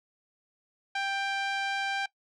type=tone with low-pass filter; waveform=5% pulse; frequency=788 Hz; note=G5; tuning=9 cents sharp; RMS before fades=-31 dBFS; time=0.95-2.06 s; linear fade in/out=5 ms; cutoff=2200 Hz; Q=0.74; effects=noise-tail reverb RT60 0.1 s tail -20 dB re dry